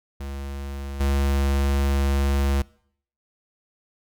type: tone with level steps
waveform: square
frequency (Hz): 69.3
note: C#2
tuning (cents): 0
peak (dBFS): -31 / -20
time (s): 0.2-2.62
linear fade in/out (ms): 5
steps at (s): 1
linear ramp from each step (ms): 5
effects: noise-tail reverb RT60 0.6 s tail -22 dB re dry